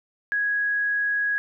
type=tone; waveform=sine; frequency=1661.2 Hz; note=G#6; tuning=in tune; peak=-21 dBFS; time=0.32-1.38 s; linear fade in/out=0 ms; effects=none